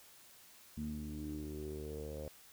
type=tone with low-pass filter sweep; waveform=sawtooth; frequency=75.4 Hz; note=D2; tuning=46 cents sharp; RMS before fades=-43 dBFS; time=0.77-2.28 s; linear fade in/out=0 ms; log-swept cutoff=220 to 550 Hz; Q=7.4; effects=white hiss -60 dBFS RMS until 2.52 s